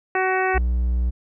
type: harmonic tone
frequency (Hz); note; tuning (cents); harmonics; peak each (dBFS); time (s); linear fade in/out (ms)
375.3; F#4; +25; 1 / 2 / 3 / 4 / 5 / 6 / 7; -23 / -23 / -29 / -27 / -26 / -32 / -33; 0.15-0.58; 2
type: tone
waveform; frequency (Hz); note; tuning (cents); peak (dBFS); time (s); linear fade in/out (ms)
triangle; 60.7; B1; -29; -16; 0.54-1.11; 20
effects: none